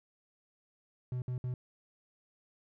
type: tone bursts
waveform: triangle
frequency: 125.3 Hz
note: B2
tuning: 25 cents sharp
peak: -31 dBFS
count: 3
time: 1.12-1.54 s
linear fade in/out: 2 ms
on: 100 ms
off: 60 ms
effects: none